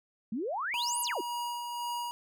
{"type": "exponential two-way sweep", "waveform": "sine", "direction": "up then down", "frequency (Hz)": [200.1, 11840, 298.6], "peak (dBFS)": -31, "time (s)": [0.32, 1.21], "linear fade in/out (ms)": 5, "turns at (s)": 1.01}
{"type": "tone with tremolo", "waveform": "square", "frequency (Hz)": 957, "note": "A#5", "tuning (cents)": 45, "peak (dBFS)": -33, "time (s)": [0.74, 2.11], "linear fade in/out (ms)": 0, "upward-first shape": "sine", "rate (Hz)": 1.9, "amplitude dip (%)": 35}
{"effects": []}